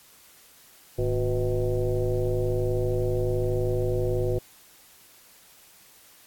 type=tone with frequency modulation; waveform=sine; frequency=235.9 Hz; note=A#3; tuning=21 cents sharp; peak=-22 dBFS; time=0.98-4.39 s; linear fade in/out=10 ms; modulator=131 Hz; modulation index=2.3; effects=white hiss -54 dBFS RMS until 6.26 s + AAC 64 kbps